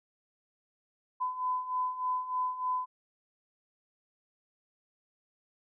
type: beating tone pair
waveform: sine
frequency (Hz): 1007 / 1010.3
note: B5 / B5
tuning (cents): +33 / +39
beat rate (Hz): 3.3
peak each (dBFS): -36 / -31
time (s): 1.2-2.86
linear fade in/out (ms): 20
effects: none